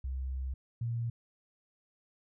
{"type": "tone pair in turn", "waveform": "sine", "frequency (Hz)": [65.41, 117.09], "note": ["C2", "A#2"], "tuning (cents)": [0, 8], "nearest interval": "minor seventh", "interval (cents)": 1008, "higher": "second", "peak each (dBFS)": [-33, -31], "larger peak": "second", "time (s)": [[0.04, 0.54], [0.81, 1.1]], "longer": "first", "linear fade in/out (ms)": 5, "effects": []}